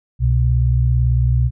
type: tone pair together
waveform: sine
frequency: 65.41 / 123.48 Hz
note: C2 / B2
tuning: 0 / 0 cents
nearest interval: major seventh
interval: 1100 cents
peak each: -15 dBFS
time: 0.19-1.51 s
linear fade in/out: 50 ms
effects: none